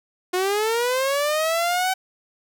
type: linear sweep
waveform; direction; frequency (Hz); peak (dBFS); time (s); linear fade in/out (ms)
sawtooth; up; 357.3 to 762; -16; 0.33-1.94; 10
effects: none